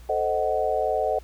sine chord, A diminished seventh, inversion none, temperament equal with one note detuned, 440 / 523.3 / 622.3 / 745.6 Hz, A4 / C5 / Eb5 / Gb5, 0 / 0 / 0 / +13 cents, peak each -28 / -28 / -26 / -26 dBFS, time 0.09-1.19 s, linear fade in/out 5 ms, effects added 60 Hz sine -43 dBFS peak until 1.23 s + pink hiss -55 dBFS RMS until 1.23 s

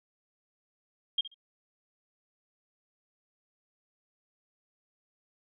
sine tone with echo, 3220 Hz, G7, 46 cents sharp, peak -24 dBFS, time 1.18-1.21 s, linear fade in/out 5 ms, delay 67 ms, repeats 2, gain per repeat -15 dB, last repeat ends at 1.344 s, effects none

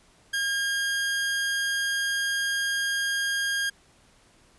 sawtooth tone, 1620 Hz, G#6, 43 cents flat, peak -21 dBFS, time 0.33-3.7 s, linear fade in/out 10 ms, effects pink hiss -59 dBFS RMS until 4.58 s + resampled to 24000 Hz

